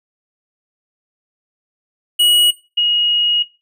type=tone pair in turn; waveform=square / sine; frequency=2909 / 2884 Hz; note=F#7 / F#7; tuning=-30 / -45 cents; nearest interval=unison; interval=15 cents; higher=first; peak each=-11 dBFS; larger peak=neither; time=2.19-2.51 / 2.77-3.43 s; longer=second; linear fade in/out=10 ms; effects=noise-tail reverb RT60 0.3 s tail -18 dB re dry